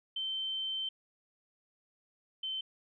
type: tone pair in turn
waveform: sine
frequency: 3100 / 3083 Hz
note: G7 / G7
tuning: -20 / -29 cents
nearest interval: unison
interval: 9 cents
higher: first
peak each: -33 / -34 dBFS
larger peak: first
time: 0.16-0.89 / 2.43-2.61 s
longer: first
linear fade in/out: 5 ms
effects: none